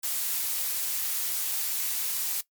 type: noise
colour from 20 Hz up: blue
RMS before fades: -29 dBFS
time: 0.03-2.41 s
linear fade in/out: 5 ms
effects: noise-tail reverb RT60 0.1 s tail -18 dB re dry + MP3 96 kbps